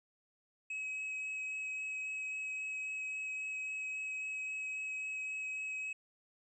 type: tone with vibrato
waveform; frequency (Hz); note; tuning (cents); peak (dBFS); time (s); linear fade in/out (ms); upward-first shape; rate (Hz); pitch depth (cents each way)
triangle; 2555; D#7; +45; -36; 0.7-5.93; 5; sine; 3.7; 8
effects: resampled to 24000 Hz